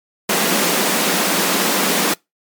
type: high-pass noise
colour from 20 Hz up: pink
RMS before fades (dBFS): -17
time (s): 0.29-2.14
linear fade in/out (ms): 5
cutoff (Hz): 170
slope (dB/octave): 96
effects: noise-tail reverb RT60 0.2 s tail -26 dB re dry + MP3 96 kbps